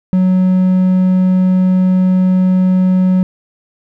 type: tone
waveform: triangle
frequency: 185 Hz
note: F#3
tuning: in tune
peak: -6 dBFS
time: 0.13-3.23 s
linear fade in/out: 0 ms
effects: none